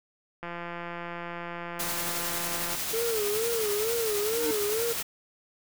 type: click train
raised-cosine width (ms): 0.5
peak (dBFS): -22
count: 400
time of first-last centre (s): 0.43-2.75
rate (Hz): 172
type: noise with tremolo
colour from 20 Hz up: white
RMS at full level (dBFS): -31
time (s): 1.79-5.03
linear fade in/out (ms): 10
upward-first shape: sine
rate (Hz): 11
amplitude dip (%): 25
type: tone with vibrato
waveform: triangle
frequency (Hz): 438.6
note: A4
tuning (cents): -6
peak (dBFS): -25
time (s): 2.93-4.93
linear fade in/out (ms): 10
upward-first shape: sine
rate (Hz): 2.2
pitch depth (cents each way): 120
type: tone with exponential growth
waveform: square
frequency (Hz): 304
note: D#4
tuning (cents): -40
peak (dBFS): -27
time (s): 4.23-4.51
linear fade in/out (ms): 2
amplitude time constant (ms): 60
effects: none